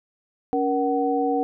sine tone cluster, 281 / 472.7 / 751 Hz, C#4 / A#4 / F#5, +24 / +24 / +26 cents, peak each -24 dBFS, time 0.53-1.43 s, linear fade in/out 0 ms, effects none

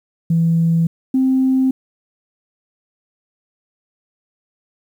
sine tone pair in turn, 165.7 / 262 Hz, E3 / C4, +9 / +2 cents, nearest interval minor sixth, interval 793 cents, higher second, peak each -11 dBFS, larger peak neither, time 0.3-0.87 / 1.14-1.71 s, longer neither, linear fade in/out 5 ms, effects tanh soft clip ceiling -7 dBFS + 8-bit

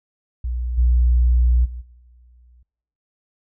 sine tone with level steps, 60.6 Hz, B1, 32 cents flat, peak -21 / -11 / -29 / -48 dBFS, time 0.44-2.63 s, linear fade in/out 5 ms, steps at 0.77 / 1.64 / 1.8 s, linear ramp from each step 20 ms, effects noise-tail reverb RT60 1.0 s tail -25 dB re dry + tanh soft clip ceiling -9 dBFS

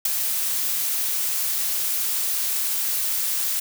blue noise with ADSR envelope, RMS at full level -17 dBFS, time 0.05-3.6 s, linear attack 7 ms, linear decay 4 ms, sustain -7 dB, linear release 7 ms, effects none

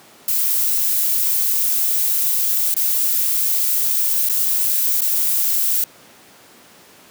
violet noise with dropouts, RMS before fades -18 dBFS, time 0.28-5.84 s, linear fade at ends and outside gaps 2 ms, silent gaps 2.742-2.765 / 4.288-4.296 / 5.008-5.017 s, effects pink hiss -46 dBFS RMS until 7.1 s + high-pass 200 Hz 12 dB/octave

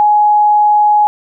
sine tone, 838 Hz, G#5, 15 cents sharp, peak -6 dBFS, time 0-1.07 s, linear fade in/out 0 ms, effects none

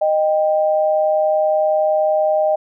sine tone pair together, 618.6 / 788 Hz, D#5 / G5, -10 / +9 cents, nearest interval major third, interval 419 cents, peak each -14 / -20 dBFS, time 0.01-2.56 s, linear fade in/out 10 ms, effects none

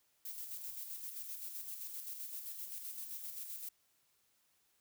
violet noise with tremolo, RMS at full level -44 dBFS, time 0.25-3.69 s, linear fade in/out 5 ms, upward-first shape square, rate 7.7 Hz, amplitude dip 40%, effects white hiss -75 dBFS RMS until 4.8 s

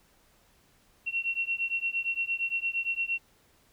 sine beating tone pair, 2723 / 2731.7 Hz, F7 / F7, -44 / -39 cents, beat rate 8.7 Hz, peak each -31 dBFS, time 1.06-3.19 s, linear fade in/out 20 ms, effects pink hiss -64 dBFS RMS until 3.72 s

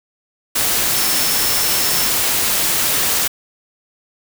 sine tone in noise, 5360 Hz, E8, 28 cents sharp, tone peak -24 dBFS, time 0.95-2.1 s, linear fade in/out 10 ms, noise white, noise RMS -17 dBFS, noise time 0.55-3.28 s, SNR -10 dB, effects none

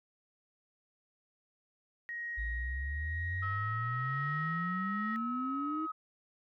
sine tone with tremolo, 1884 Hz, A#6, 18 cents sharp, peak -36 dBFS, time 2.09-5.16 s, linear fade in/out 0 ms, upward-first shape sine, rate 1 Hz, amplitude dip 35%
sine exponential sweep, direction up, 55.5 to 322.2 Hz, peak -34 dBFS, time 2.37-5.87 s, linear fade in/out 20 ms
sine tone with pitch glide, 1292 to 1269.8 Hz, E6 to D#6, -35 to +35 cents, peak -35 dBFS, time 3.42-5.92 s, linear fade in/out 10 ms, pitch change -30 cents, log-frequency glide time 5.21-5.78 s
effects tanh soft clip ceiling -24 dBFS

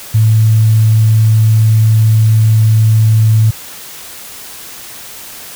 sine tone, 110 Hz, A2, in tune, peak -5 dBFS, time 0.14-3.51 s, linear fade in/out 10 ms, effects white hiss -30 dBFS RMS until 5.55 s

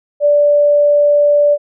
sine tone, 584 Hz, D5, 10 cents flat, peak -7 dBFS, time 0.2-1.58 s, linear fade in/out 50 ms, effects none

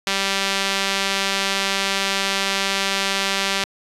sawtooth tone with band-pass filter, 195.6 Hz, G3, 4 cents flat, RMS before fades -22 dBFS, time 0.07-3.64 s, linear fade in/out 0 ms, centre 3600 Hz, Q 0.9, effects resampled to 32000 Hz + 7-bit

